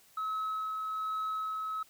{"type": "tone with tremolo", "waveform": "sine", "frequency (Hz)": 1287, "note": "E6", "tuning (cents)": -42, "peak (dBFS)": -29, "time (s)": [0.17, 1.83], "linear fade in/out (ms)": 5, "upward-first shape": "sine", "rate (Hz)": 1.2, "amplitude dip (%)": 30, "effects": ["tanh soft clip ceiling -30 dBFS", "white hiss -62 dBFS RMS until 1.89 s"]}